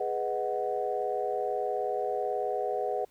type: chord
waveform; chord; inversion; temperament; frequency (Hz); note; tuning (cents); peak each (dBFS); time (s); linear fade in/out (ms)
sine; G# minor seventh; none; equal; 415.3 / 493.9 / 622.3 / 740; G#4 / B4 / D#5 / F#5; 0 / 0 / 0 / 0; -33 / -33 / -35 / -32; 0-3.05; 5
effects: tanh soft clip ceiling -17 dBFS + pink hiss -65 dBFS RMS until 3.1 s